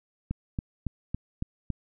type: click train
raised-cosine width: 5 ms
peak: -17 dBFS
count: 6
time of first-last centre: 0.31-1.703 s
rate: 3.59 Hz
effects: none

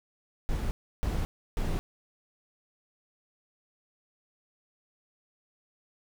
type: noise bursts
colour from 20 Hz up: brown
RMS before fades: -29 dBFS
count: 3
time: 0.49-1.79 s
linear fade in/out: 0 ms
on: 220 ms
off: 320 ms
effects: none

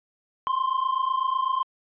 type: tone pair together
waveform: triangle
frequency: 1038 / 1066 Hz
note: C6 / C6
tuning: -14 / +32 cents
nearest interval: unison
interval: 46 cents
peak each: -23 / -24 dBFS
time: 0.47-1.63 s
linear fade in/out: 0 ms
effects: resampled to 8000 Hz

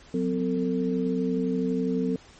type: tone cluster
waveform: sine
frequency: 182.9 / 255.2 / 448.4 Hz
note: F#3 / C4 / A4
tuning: -20 / -43 / +33 cents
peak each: -28 / -26 / -29 dBFS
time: 0.14-2.16 s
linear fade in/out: 2 ms
effects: pink hiss -52 dBFS RMS until 2.39 s + MP3 32 kbps

